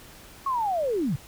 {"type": "linear sweep", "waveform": "sine", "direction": "down", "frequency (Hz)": [1116, 115.4], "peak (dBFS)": -23, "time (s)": [0.46, 1.16], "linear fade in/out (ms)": 5, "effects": ["pink hiss -48 dBFS RMS until 1.27 s"]}